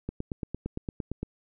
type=click train; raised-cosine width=3 ms; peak=-19 dBFS; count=11; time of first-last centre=0.09-1.23 s; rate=8.77 Hz; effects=none